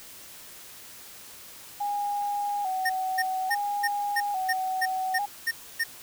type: tone with vibrato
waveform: sine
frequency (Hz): 784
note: G5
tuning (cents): 0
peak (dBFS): -26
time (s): 1.8-5.26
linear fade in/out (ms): 10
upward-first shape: square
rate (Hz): 0.59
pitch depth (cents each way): 72
type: tone bursts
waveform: square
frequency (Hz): 1833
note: A#6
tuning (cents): -30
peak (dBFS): -24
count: 10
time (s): 2.85-5.84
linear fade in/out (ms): 10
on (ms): 47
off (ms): 280
effects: white hiss -46 dBFS RMS until 6.02 s